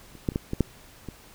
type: clicks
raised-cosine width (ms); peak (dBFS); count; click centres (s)
3; -30 / -11 / -28 / -12 / -15 / -7 / -22; 7; 0.153 / 0.288 / 0.32 / 0.359 / 0.534 / 0.607 / 1.087
effects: pink hiss -51 dBFS RMS until 1.34 s